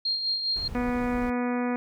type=tone with tremolo; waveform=sine; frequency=4216 Hz; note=C8; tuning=12 cents sharp; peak=-23 dBFS; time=0.05-0.68 s; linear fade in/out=5 ms; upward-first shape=sine; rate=4.9 Hz; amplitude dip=50%
type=noise; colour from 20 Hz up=brown; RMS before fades=-37 dBFS; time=0.56-1.3 s; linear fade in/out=2 ms
type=harmonic tone; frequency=245.2 Hz; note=B3; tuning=12 cents flat; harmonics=1 / 2 / 3 / 4 / 5 / 6 / 7 / 8 / 9 / 10; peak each=-26 / -32 / -36 / -38 / -40 / -42 / -43 / -44 / -45 / -46 dBFS; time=0.75-1.76 s; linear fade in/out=0 ms
effects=none